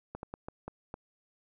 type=slowing click train; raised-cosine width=1 ms; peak=-25 dBFS; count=6; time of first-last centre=0.15-0.941 s; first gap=81 ms; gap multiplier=1.34; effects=none